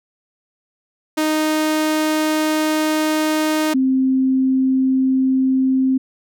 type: tone pair in turn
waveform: sawtooth / sine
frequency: 310 / 262.5 Hz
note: D#4 / C4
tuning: -6 / +6 cents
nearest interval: minor third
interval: 288 cents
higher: first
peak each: -12 / -13 dBFS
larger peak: first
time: 1.17-3.74 / 3.74-5.98 s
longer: first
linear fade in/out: 10 ms
effects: none